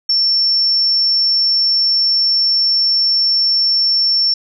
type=tone; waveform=sine; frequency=5420 Hz; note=E8; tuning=47 cents sharp; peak=-11 dBFS; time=0.09-4.34 s; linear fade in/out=5 ms; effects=none